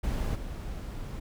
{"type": "noise with level steps", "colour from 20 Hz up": "brown", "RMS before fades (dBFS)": [-30, -37], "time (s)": [0.03, 1.2], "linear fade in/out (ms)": 10, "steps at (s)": 0.34, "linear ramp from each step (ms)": 20, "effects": []}